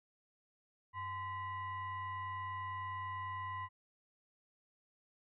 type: tone with frequency modulation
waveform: sine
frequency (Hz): 1025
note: C6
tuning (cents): -36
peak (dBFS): -39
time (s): 0.93-3.69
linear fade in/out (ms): 50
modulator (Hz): 929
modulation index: 0.76
effects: none